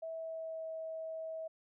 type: tone with pitch glide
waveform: sine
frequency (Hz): 651 to 643.9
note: E5 to E5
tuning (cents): -22 to -41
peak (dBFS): -39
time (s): 0.02-1.48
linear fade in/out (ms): 10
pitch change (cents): -19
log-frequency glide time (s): 0.12-0.67
effects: none